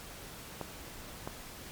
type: clicks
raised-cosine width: 1 ms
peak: -22 dBFS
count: 2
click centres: 0.613 / 1.275 s
effects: pink hiss -47 dBFS RMS until 1.71 s + MP3 96 kbps